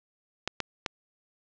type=clicks; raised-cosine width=0.2 ms; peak=-11 dBFS; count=3; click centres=0.476 / 0.603 / 0.862 s; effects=low-pass 6000 Hz 12 dB/octave